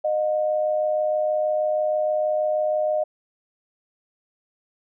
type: tone pair together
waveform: sine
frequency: 614.7 / 721 Hz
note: D#5 / F#5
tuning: -21 / -45 cents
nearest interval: minor third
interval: 276 cents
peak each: -20 / -28 dBFS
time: 0.04-3.04 s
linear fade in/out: 10 ms
effects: none